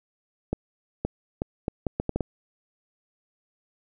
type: accelerating click train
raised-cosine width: 2 ms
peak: -12 dBFS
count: 9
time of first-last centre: 0.53-2.207 s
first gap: 520 ms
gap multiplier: 0.71
effects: none